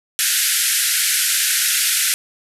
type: band-pass noise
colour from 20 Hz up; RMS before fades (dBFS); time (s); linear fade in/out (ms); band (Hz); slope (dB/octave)
white; -18; 0.19-2.14; 0; 1400 to 13000; 96
effects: none